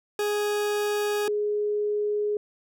40% pulse / sine tone pair in turn, 415.3 / 417.2 Hz, G#4 / G#4, 0 / +8 cents, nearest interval unison, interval 8 cents, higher second, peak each -23 dBFS, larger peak neither, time 0.19-1.28 / 1.28-2.37 s, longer neither, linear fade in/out 2 ms, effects none

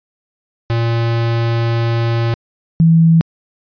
square / sine tone pair in turn, 116.1 / 164.19 Hz, A#2 / E3, -7 / -7 cents, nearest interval tritone, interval 600 cents, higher second, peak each -14 / -6 dBFS, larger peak second, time 0.7-2.34 / 2.8-3.21 s, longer first, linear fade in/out 0 ms, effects resampled to 11025 Hz

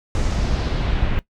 brown noise with low-pass filter sweep, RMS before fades -20 dBFS, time 0.15-1.19 s, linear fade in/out 0 ms, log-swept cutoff 7300 to 2700 Hz, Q 1.8, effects noise-tail reverb RT60 0.1 s tail -18 dB re dry

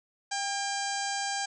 harmonic tone with a mistuned harmonic, 794 Hz, G5, 22 cents sharp, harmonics 1 / 2 / 3 / 4 / 5 / 6 / 7 / 8 / 9 / 10, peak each -33 / -36 / -43 / -42 / -44 / -39 / -43 / -40 / -43 / -42 dBFS, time 0.31-1.46 s, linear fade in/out 10 ms, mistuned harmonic 2, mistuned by +32 cents, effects none

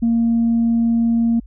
sine tone, 231.4 Hz, A#3, 13 cents flat, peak -12 dBFS, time 0.02-1.4 s, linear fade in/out 10 ms, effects tanh soft clip ceiling -10 dBFS + added 50 Hz sine -37 dBFS peak until 1.46 s

